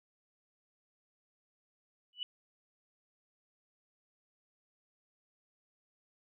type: tone with exponential growth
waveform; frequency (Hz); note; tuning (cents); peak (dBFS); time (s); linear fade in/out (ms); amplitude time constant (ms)
sine; 2960; F#7; 0; -31; 2.13-2.23; 1; 21
effects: none